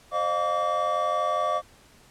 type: tone cluster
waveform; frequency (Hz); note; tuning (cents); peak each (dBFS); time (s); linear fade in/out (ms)
triangle; 527 / 612 / 704 / 1150; C5 / D#5 / F5 / D6; +12 / -29 / +14 / -37; -32 / -26 / -28 / -24; 0.11-1.62; 50
effects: pink hiss -55 dBFS RMS until 2.1 s + low-pass 11000 Hz 12 dB/octave